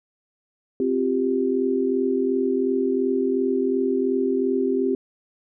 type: chord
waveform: sine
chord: C suspended fourth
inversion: none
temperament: equal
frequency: 261.6 / 349.2 / 392 Hz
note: C4 / F4 / G4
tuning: 0 / 0 / 0 cents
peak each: -23 / -27 / -22 dBFS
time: 0.8-4.95 s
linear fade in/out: 2 ms
effects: none